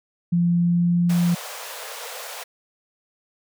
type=tone with pitch glide; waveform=sine; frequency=172.8 to 173.9 Hz; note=F3 to F3; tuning=-18 to -7 cents; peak=-16 dBFS; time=0.32-1.35 s; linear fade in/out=10 ms; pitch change=+11 cents; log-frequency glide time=0.56-1.04 s
type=high-pass noise; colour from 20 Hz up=pink; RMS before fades=-35 dBFS; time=1.09-2.44 s; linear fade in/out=10 ms; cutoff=450 Hz; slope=96 dB/octave
effects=none